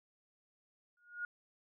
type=tone with exponential growth; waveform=sine; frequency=1436 Hz; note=F6; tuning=48 cents sharp; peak=-34 dBFS; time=0.97-1.25 s; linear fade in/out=2 ms; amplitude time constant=59 ms; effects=none